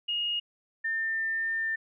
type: tone pair in turn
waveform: sine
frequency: 2863 / 1799.5 Hz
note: F7 / A6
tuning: +42 / +38 cents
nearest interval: minor sixth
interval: 804 cents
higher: first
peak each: -27 dBFS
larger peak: neither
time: 0.08-0.4 / 0.84-1.76 s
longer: second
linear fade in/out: 10 ms
effects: none